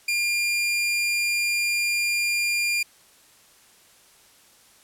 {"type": "tone", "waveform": "sawtooth", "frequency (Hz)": 2400, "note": "D7", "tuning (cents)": 37, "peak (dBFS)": -18, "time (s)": [0.08, 2.83], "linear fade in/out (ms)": 5, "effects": ["white hiss -55 dBFS RMS until 4.83 s", "low-pass 12000 Hz 12 dB/octave"]}